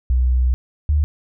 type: tone pair in turn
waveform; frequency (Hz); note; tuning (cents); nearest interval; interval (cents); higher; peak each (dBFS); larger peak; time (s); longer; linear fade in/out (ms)
sine; 62.7 / 74.24; B1 / D2; +27 / +19; minor third; 292; second; -13; neither; 0.1-0.54 / 0.89-1.04; first; 0
effects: none